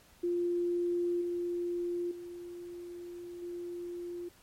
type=tone with level steps; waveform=sine; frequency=349.2 Hz; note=F4; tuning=in tune; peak=-28 / -31 / -41 / -37 dBFS; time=0.23-4.29 s; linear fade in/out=10 ms; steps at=1.21 / 2.11 / 3.42 s; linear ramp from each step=5 ms; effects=pink hiss -61 dBFS RMS until 4.42 s + MP3 64 kbps